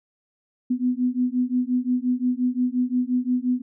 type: beating tone pair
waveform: sine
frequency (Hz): 246.9 / 252.6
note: B3 / B3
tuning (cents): 0 / +39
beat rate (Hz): 5.7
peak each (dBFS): -23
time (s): 0.7-3.62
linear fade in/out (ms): 10
effects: none